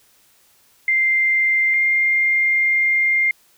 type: tone pair in turn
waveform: sine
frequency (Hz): 2093 / 2110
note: C7 / C7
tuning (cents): 0 / +14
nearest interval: unison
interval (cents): 14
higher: second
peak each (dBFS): -14 / -14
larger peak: neither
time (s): 0.88-1.74 / 1.74-3.31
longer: second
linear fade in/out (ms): 2
effects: white hiss -56 dBFS RMS until 3.57 s